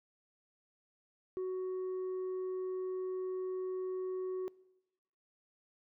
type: tone with tanh clipping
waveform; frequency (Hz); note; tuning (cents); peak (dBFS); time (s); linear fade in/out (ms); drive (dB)
sine; 371.8; F#4; +8; -35; 1.37-4.48; 0; 2
effects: noise-tail reverb RT60 1.0 s tail -24 dB re dry